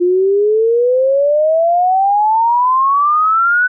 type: exponential sweep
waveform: sine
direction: up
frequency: 349.2 to 1504 Hz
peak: -9 dBFS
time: 0-3.68 s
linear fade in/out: 20 ms
effects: none